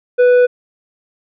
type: tone with tanh clipping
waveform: sine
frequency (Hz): 493.9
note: B4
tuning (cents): 0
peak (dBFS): -8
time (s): 0.18-0.47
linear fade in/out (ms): 20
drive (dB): 7
effects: none